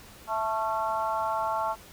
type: harmonic tone with a mistuned harmonic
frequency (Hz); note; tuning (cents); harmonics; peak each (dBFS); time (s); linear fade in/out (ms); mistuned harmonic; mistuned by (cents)
220; A3; 0; 3 / 4 / 5 / 6; -32 / -29 / -32 / -35; 0.27-1.76; 50; 6; +53
effects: pink hiss -50 dBFS RMS until 1.92 s